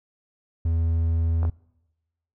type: tone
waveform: triangle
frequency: 82.41 Hz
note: E2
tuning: in tune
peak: -18 dBFS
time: 0.65-1.5 s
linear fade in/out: 5 ms
type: clicks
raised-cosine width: 1 ms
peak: -21 dBFS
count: 2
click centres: 1.431 / 1.451 s
effects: noise-tail reverb RT60 1.0 s tail -25 dB re dry